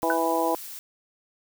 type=noise; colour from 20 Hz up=blue; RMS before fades=-39 dBFS; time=0.02-0.79 s; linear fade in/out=0 ms
type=harmonic tone; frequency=164.81 Hz; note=E3; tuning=in tune; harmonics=2 / 3 / 4 / 5 / 6; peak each=-28 / -28 / -28 / -28 / -28 dBFS; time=0.03-0.55 s; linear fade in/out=0 ms
type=tone with exponential decay; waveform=sine; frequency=1507 Hz; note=F#6; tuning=31 cents sharp; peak=-20 dBFS; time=0.1-0.21 s; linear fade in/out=1 ms; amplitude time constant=22 ms
effects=none